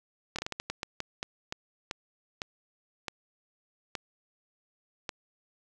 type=slowing click train; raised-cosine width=0.2 ms; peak=-16 dBFS; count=16; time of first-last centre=0.36-5.092 s; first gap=26 ms; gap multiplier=1.31; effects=none